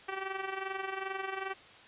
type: tone with amplitude modulation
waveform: 10% pulse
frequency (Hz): 385.3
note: G4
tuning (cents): -30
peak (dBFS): -24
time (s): 0.08-1.54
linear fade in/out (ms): 10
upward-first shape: sine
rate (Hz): 22.5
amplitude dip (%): 65
effects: white hiss -54 dBFS RMS until 1.87 s + resampled to 8000 Hz